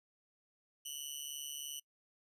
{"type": "tone with amplitude modulation", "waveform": "15% pulse", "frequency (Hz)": 2970, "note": "F#7", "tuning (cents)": 6, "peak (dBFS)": -31, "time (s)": [0.85, 1.8], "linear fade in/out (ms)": 10, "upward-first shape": "sine", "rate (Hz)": 143, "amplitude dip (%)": 85, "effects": ["noise-tail reverb RT60 0.1 s tail -26 dB re dry", "resampled to 32000 Hz"]}